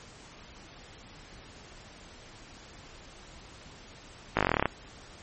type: slowing click train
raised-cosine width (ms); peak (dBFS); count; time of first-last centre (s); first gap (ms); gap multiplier
0.5; -8; 13; 4.37-4.657; 18; 1.05
effects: pink hiss -50 dBFS RMS until 5.22 s + MP3 32 kbps